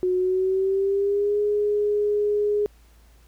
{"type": "tone with pitch glide", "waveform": "sine", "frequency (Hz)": [365.6, 415.1], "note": ["F#4", "G#4"], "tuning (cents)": [-21, -1], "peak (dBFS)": -19, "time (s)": [0.03, 2.66], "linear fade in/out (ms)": 0, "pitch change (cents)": 220, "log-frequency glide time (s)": [0.16, 1.4], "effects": ["added 56 Hz sine -51 dBFS peak until 3.27 s", "pink hiss -60 dBFS RMS until 3.27 s"]}